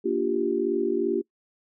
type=chord; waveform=sine; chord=G minor seventh; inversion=first; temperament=equal with one note detuned; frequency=234.6 / 293.7 / 349.2 / 392 Hz; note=Bb3 / D4 / F4 / G4; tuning=+11 / 0 / 0 / 0 cents; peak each=-31 / -30 / -26 / -26 dBFS; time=0.04-1.22 s; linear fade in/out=20 ms; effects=noise-tail reverb RT60 0.1 s tail -22 dB re dry